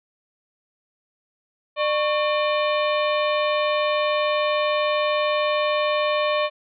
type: harmonic tone with a mistuned harmonic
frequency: 600 Hz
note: D5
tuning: 37 cents sharp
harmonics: 1 / 2 / 3 / 4 / 5 / 6 / 7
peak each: -21 / -25 / -33 / -29 / -33 / -34 / -40 dBFS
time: 1.76-6.5 s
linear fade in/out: 50 ms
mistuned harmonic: 2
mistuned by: -140 cents
effects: none